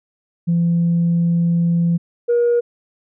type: tone pair in turn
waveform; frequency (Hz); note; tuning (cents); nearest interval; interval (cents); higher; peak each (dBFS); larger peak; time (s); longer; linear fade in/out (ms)
sine; 170 / 476.7; F3 / A#4; -46 / +39; octave + tritone; 1785; second; -12 / -11; second; 0.47-1.98 / 2.28-2.61; first; 20
effects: tanh soft clip ceiling -10 dBFS